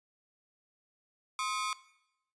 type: ring-modulated tone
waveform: sawtooth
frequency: 1158 Hz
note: D6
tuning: 25 cents flat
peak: -25 dBFS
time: 1.39-1.73 s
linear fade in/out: 0 ms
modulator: 109 Hz
effects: noise-tail reverb RT60 0.8 s tail -18 dB re dry + resampled to 22050 Hz